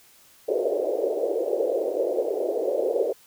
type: band-pass noise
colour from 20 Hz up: white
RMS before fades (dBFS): -25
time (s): 0.48-3.13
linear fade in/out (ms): 10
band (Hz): 370 to 580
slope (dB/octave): 48
effects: white hiss -55 dBFS RMS until 3.26 s